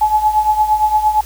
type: tone with tremolo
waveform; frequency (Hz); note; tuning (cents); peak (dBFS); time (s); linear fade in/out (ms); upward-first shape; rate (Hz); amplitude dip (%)
sine; 854; G#5; +48; -7; 0.01-1.21; 5; triangle; 8.7; 80
effects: added 59 Hz sine -32 dBFS peak until 1.25 s + white hiss -37 dBFS RMS until 1.25 s